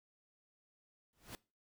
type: noise with exponential growth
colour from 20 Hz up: pink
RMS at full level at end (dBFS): -44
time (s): 1.13-1.35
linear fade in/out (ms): 0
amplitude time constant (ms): 47
effects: noise-tail reverb RT60 0.3 s tail -21 dB re dry